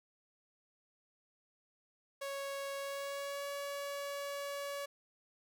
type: tone with pitch glide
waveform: sawtooth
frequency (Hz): 554.4 to 565.7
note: C#5 to C#5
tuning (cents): 0 to +35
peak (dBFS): -35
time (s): 2.21-4.86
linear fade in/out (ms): 10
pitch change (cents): +35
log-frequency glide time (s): 2.76-3.48
effects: none